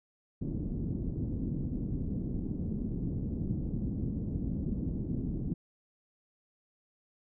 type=low-pass noise; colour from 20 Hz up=white; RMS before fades=-34 dBFS; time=0.41-5.54 s; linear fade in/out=10 ms; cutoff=260 Hz; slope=24 dB/octave; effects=none